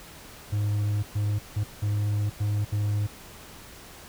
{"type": "tone bursts at uneven times", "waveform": "triangle", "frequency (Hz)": 103.83, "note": "G#2", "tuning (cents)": 0, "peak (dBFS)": -21, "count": 6, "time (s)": [[0.52, 1.03], [1.15, 1.39], [1.56, 1.64], [1.82, 2.3], [2.4, 2.65], [2.72, 3.07]], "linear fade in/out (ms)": 10, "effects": ["pink hiss -46 dBFS RMS until 4.08 s"]}